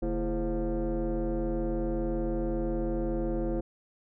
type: tone with frequency modulation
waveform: sine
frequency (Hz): 148.1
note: D3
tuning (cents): +15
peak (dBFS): -25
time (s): 0.02-3.61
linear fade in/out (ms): 10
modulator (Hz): 189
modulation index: 2
effects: tanh soft clip ceiling -25 dBFS